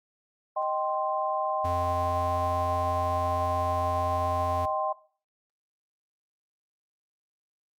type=chord; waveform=sine; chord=C minor; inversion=first; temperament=equal with one note detuned; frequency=622.3 / 778.6 / 1046.5 Hz; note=Eb5 / G5 / C6; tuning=0 / -12 / 0 cents; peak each=-30 dBFS; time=0.56-4.93 s; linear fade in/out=10 ms
type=tone; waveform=square; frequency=87.31 Hz; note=F2; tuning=in tune; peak=-32 dBFS; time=1.64-4.66 s; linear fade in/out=10 ms
effects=noise-tail reverb RT60 0.4 s tail -17 dB re dry + Opus 32 kbps